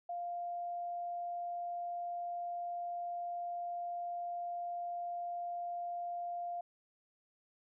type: tone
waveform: sine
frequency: 698.5 Hz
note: F5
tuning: in tune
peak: -37 dBFS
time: 0.09-6.61 s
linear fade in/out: 5 ms
effects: none